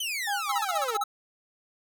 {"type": "exponential sweep", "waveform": "sawtooth", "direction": "down", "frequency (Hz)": [3136, 415.3], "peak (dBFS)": -26, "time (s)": [0, 0.97], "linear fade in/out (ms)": 5}
{"type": "tone with tremolo", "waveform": "sine", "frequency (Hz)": 810, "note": "G#5", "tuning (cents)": -43, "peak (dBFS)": -27, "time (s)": [0.27, 1.03], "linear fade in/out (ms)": 5, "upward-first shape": "sine", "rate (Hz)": 4.4, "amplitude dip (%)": 100}
{"type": "tone bursts", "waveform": "square", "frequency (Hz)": 1300, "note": "E6", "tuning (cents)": -24, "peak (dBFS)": -27, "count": 9, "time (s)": [0.49, 1.039], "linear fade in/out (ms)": 5, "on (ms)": 29, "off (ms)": 36}
{"effects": []}